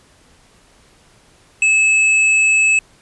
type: tone with hard clipping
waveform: triangle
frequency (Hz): 2600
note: E7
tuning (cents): -24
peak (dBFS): -12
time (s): 1.62-2.79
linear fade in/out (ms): 2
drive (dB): 14
effects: pink hiss -51 dBFS RMS until 3.01 s + resampled to 24000 Hz